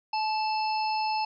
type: harmonic tone with a mistuned harmonic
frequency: 865 Hz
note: A5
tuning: 30 cents flat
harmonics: 1 / 3 / 5 / 6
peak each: -26 / -36 / -39 / -38 dBFS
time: 0.13-1.25 s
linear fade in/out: 5 ms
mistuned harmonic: 3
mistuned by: +35 cents
effects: none